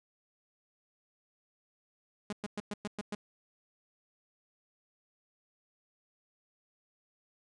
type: tone bursts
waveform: sawtooth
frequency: 207.2 Hz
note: G#3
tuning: 4 cents flat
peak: -31 dBFS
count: 7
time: 2.3-3.149 s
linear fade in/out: 2 ms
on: 27 ms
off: 110 ms
effects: resampled to 22050 Hz